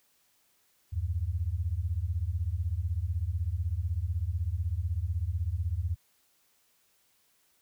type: beating tone pair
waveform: sine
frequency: 77.78 / 93.78 Hz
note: D#2 / F#2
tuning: 0 / +24 cents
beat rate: 16 Hz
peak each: -31 dBFS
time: 0.92-5.96 s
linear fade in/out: 20 ms
effects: white hiss -69 dBFS RMS until 7.61 s